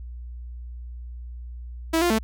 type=tone with pitch steps; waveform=sawtooth; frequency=325.7 / 349.5 / 220.8 Hz; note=E4 / F4 / A3; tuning=-21 / +1 / +6 cents; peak=-15 dBFS; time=1.93-2.188 s; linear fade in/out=10 ms; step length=86 ms; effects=added 60 Hz sine -34 dBFS peak until 2.23 s